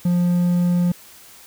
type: tone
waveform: triangle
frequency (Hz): 176.1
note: F3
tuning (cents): +15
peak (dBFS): -13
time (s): 0.05-0.92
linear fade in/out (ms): 5
effects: white hiss -45 dBFS RMS until 1.46 s